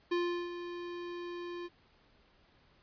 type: tone with ADSR envelope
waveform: square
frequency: 349.2 Hz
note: F4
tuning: in tune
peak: -29 dBFS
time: 0.11-1.69 s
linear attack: 11 ms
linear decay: 370 ms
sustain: -11 dB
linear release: 34 ms
effects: pink hiss -66 dBFS RMS until 2.82 s + resampled to 11025 Hz